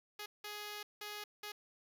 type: tone bursts at uneven times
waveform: 5% pulse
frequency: 417.1 Hz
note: G#4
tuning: 7 cents sharp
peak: -32 dBFS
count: 4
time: 0.19-0.26 / 0.44-0.83 / 1.01-1.24 / 1.43-1.52 s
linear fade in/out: 5 ms
effects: none